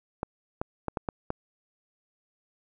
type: clicks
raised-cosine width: 1 ms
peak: -15 dBFS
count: 6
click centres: 0.231 / 0.615 / 0.883 / 0.972 / 1.088 / 1.304 s
effects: none